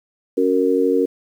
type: harmonic tone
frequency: 92.5 Hz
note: F#2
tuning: in tune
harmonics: 3 / 4 / 5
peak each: -19 / -20 / -17 dBFS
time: 0.37-1.06 s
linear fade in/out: 10 ms
effects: 8-bit